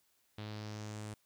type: tone with low-pass filter sweep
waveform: sawtooth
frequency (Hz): 106.3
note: G#2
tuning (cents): +41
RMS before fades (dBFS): -44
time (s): 0.38-1.14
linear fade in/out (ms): 5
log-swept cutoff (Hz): 3700 to 9300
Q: 2.6
effects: white hiss -74 dBFS RMS until 1.25 s